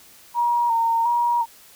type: tone with vibrato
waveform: sine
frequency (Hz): 935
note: A#5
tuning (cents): +5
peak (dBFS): -17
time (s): 0.34-1.46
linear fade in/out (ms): 50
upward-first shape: square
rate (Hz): 1.4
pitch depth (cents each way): 32
effects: white hiss -49 dBFS RMS until 1.75 s